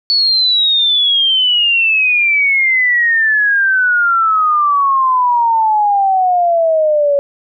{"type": "exponential sweep", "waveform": "sine", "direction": "down", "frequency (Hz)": [4458, 560], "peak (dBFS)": -9, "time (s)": [0.1, 7.19], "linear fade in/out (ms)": 0, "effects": []}